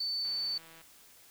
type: tone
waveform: sine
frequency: 4516 Hz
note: C#8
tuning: 31 cents sharp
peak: -31 dBFS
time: 0-0.58 s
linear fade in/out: 5 ms
type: click train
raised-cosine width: 0.3 ms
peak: -39 dBFS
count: 93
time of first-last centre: 0.25-0.814 s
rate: 163 Hz
effects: white hiss -58 dBFS RMS until 1.3 s